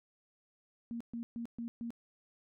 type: tone bursts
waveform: sine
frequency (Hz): 233.7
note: A#3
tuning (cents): +5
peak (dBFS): -37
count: 5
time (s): 0.91-1.905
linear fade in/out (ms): 0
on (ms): 95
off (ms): 130
effects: none